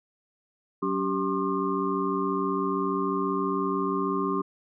sine tone cluster, 188.3 / 283.1 / 389.2 / 1066 / 1202 Hz, F#3 / C#4 / G4 / C6 / D6, +31 / +37 / -12 / +32 / +40 cents, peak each -32 / -30 / -29 / -31 / -33 dBFS, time 0.82-4.42 s, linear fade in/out 10 ms, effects none

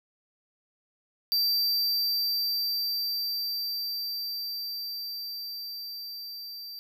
square tone with level ramp, 4680 Hz, D8, 7 cents flat, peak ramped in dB -23 to -39 dBFS, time 1.32-6.79 s, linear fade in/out 0 ms, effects none

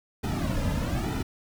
brown noise with flanger, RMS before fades -28 dBFS, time 0.23-1.23 s, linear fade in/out 10 ms, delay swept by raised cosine 1.8 to 2.73 ms, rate 1.1 Hz, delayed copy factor -1, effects none

